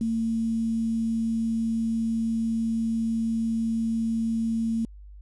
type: tone with quantisation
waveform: sine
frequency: 226.5 Hz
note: A#3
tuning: 50 cents flat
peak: -23 dBFS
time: 0.01-4.85 s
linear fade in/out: 2 ms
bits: 8
effects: added 50 Hz sine -42 dBFS peak until 5.21 s + resampled to 24000 Hz